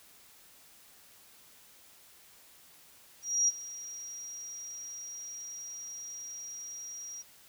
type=tone with ADSR envelope; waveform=sine; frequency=5710 Hz; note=F8; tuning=37 cents sharp; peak=-22 dBFS; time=3.22-7.23 s; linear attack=260 ms; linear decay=29 ms; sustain=-18 dB; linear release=24 ms; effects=white hiss -58 dBFS RMS until 7.48 s